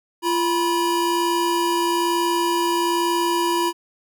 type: tone pair together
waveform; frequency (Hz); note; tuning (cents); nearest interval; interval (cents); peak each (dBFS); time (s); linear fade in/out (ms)
square; 344.7 / 973; F4 / B5; -23 / -26; octave + tritone; 1797; -22; 0.22-3.73; 50
effects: none